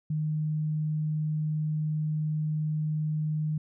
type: tone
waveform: sine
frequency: 153.8 Hz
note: D#3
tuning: 20 cents flat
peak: -26 dBFS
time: 0.1-3.58 s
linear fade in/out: 5 ms
effects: none